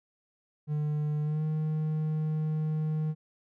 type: tone with pitch glide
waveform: triangle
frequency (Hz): 150 to 155.2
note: D3 to D#3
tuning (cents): +37 to -4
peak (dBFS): -25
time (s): 0.67-3.15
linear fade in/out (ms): 50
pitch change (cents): +59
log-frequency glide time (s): 1.23-1.43
effects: none